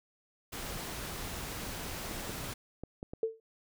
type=noise; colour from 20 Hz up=pink; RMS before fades=-40 dBFS; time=0.52-2.54 s; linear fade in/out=10 ms
type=clicks; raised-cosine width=2 ms; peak=-27 dBFS; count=5; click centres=2.112 / 2.295 / 2.836 / 3.029 / 3.135 s
type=tone with exponential decay; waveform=sine; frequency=447.3 Hz; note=A4; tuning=28 cents sharp; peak=-24 dBFS; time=3.23-3.4 s; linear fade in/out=2 ms; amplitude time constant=36 ms
effects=none